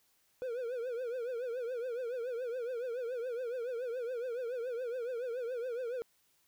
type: tone with vibrato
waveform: triangle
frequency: 487.1 Hz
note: B4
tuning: 24 cents flat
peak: -33 dBFS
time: 0.42-6.02 s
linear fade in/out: 0 ms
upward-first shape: triangle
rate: 7.1 Hz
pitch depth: 140 cents each way
effects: white hiss -72 dBFS RMS until 6.47 s